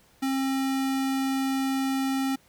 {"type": "tone", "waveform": "square", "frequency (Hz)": 267.9, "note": "C4", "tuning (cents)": 41, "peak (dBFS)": -25, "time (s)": [0.22, 2.36], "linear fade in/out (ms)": 10, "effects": ["pink hiss -60 dBFS RMS until 2.48 s"]}